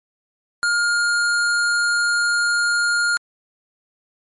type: tone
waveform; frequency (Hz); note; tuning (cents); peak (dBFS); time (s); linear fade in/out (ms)
square; 1416; F6; +23; -17; 0.63-3.17; 0
effects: MP3 48 kbps